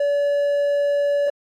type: tone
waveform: triangle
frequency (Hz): 573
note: D5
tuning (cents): -43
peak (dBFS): -15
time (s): 0-1.3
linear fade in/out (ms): 5
effects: AAC 48 kbps